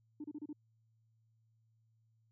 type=tone bursts; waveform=sine; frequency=298.4 Hz; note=D4; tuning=28 cents sharp; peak=-40 dBFS; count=5; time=0.2-0.53 s; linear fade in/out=5 ms; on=42 ms; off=30 ms; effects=tanh soft clip ceiling -37 dBFS + added 112 Hz sine -70 dBFS peak until 2.31 s